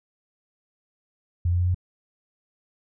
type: tone with pitch steps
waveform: sine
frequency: 87 / 88.16 / 89.34 / 90.54 Hz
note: F2 / F2 / F2 / F#2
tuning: -6 / +17 / +40 / -37 cents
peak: -19 dBFS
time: 1.45-1.746 s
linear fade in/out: 5 ms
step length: 74 ms
effects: none